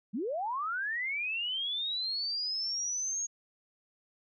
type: linear sweep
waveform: sine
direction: up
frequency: 176.9 to 6630 Hz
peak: -31 dBFS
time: 0.13-3.27 s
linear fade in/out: 20 ms
effects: none